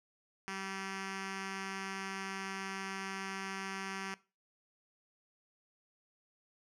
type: tone with notch filter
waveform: 5% pulse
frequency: 193.2 Hz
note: G3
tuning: 25 cents flat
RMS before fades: -41 dBFS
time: 0.48-4.14 s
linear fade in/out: 0 ms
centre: 580 Hz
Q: 1.6
effects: noise-tail reverb RT60 0.3 s tail -19 dB re dry + low-pass 7000 Hz 12 dB/octave